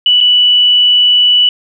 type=tone with dropouts; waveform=sine; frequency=2960 Hz; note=F#7; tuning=in tune; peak=-5 dBFS; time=0.06-1.49 s; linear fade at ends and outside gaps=2 ms; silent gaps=0.205-0.21 s; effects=none